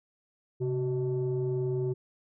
sine tone pair together, 132.72 / 375.4 Hz, C3 / F#4, +25 / +25 cents, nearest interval octave + tritone, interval 1800 cents, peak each -28 dBFS, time 0.6-1.94 s, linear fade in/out 20 ms, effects tanh soft clip ceiling -23 dBFS

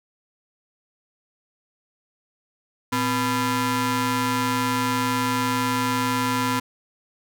sawtooth ring-modulated tone, 370 Hz, F#4, in tune, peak -14 dBFS, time 2.92-6.6 s, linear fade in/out 10 ms, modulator 626 Hz, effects none

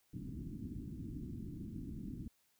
white low-pass noise, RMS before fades -45 dBFS, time 0.13-2.28 s, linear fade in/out 5 ms, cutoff 300 Hz, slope 48 dB/octave, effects white hiss -75 dBFS RMS until 2.59 s

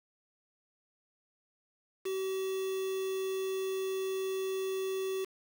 triangle tone with quantisation, 381.5 Hz, G4, 47 cents flat, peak -30 dBFS, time 2.05-5.25 s, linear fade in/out 10 ms, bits 7, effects none

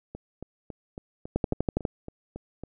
two click trains, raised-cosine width 2 ms, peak -11 / -24 dBFS, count 7 / 10, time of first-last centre 1.36-1.852 / 0.15-2.636 s, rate 12.2 / 3.62 Hz, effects none

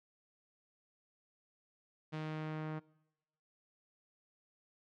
sawtooth tone with low-pass filter sweep, 155.56 Hz, D#3, in tune, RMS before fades -41 dBFS, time 2.12-2.8 s, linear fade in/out 20 ms, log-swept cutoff 3500 to 1600 Hz, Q 0.93, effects noise-tail reverb RT60 0.9 s tail -23 dB re dry

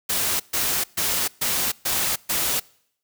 white noise bursts, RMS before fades -23 dBFS, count 6, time 0.09-2.6 s, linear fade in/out 10 ms, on 310 ms, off 130 ms, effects noise-tail reverb RT60 0.7 s tail -25 dB re dry

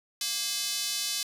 square tone with high-pass filter, 233.1 Hz, A#3, in tune, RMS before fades -31 dBFS, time 0.21-1.23 s, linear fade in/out 2 ms, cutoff 4300 Hz, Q 1.5, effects resampled to 32000 Hz

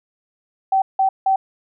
sine tone bursts, 770 Hz, G5, 31 cents flat, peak -13 dBFS, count 3, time 0.72-1.36 s, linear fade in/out 5 ms, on 100 ms, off 170 ms, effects none

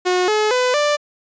sawtooth tone with pitch steps, 363 / 426.7 / 501.6 / 589.7 Hz, F#4 / G#4 / B4 / D5, -33 / +47 / +27 / +7 cents, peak -11 dBFS, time 0.05-0.97 s, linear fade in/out 20 ms, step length 230 ms, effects resampled to 16000 Hz

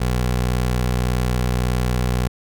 20% pulse tone, 61.74 Hz, B1, in tune, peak -13 dBFS, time 0-2.28 s, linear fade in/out 10 ms, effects none

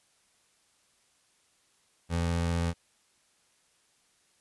25% pulse tone with vibrato, 84.8 Hz, E2, 50 cents sharp, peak -23 dBFS, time 2.09-2.74 s, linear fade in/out 50 ms, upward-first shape square, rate 15 Hz, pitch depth 9 cents each way, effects white hiss -68 dBFS RMS until 4.4 s + resampled to 24000 Hz

